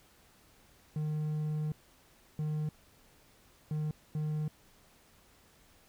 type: tone bursts at uneven times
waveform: triangle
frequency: 152.8 Hz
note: D#3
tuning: 31 cents flat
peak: -29 dBFS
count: 4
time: 0.96-1.72 / 2.39-2.69 / 3.71-3.91 / 4.15-4.48 s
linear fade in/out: 2 ms
effects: pink hiss -63 dBFS RMS until 5.88 s